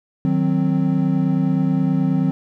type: chord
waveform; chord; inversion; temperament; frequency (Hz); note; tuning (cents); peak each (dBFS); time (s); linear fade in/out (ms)
triangle; C diminished; first; equal; 155.56 / 185 / 261.6; Eb3 / Gb3 / C4; 0 / 0 / 0; -18; 0.25-2.31; 0
effects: none